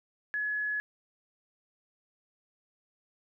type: tone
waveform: sine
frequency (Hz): 1696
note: G#6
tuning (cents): +36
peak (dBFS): -29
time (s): 0.34-0.8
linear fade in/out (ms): 0
effects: none